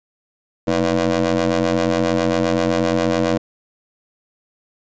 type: ring-modulated tone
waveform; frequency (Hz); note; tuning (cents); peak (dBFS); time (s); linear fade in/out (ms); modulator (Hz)
20% pulse; 88.5; F2; +23; -8; 0.67-3.38; 10; 402
effects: resampled to 16000 Hz